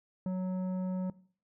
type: tone with tanh clipping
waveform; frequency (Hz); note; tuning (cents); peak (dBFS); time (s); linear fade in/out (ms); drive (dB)
sine; 185; F#3; 0; -32; 0.26-1.1; 2; 10
effects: noise-tail reverb RT60 0.5 s tail -20 dB re dry